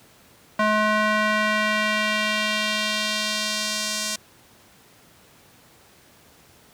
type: tone with band-pass filter sweep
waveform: square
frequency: 213.4 Hz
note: G#3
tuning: 47 cents sharp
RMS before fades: -23 dBFS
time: 0.59-4.16 s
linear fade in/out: 5 ms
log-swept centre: 1200 to 6300 Hz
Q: 1.2
effects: pink hiss -53 dBFS RMS until 6.73 s + high-pass 80 Hz 12 dB/octave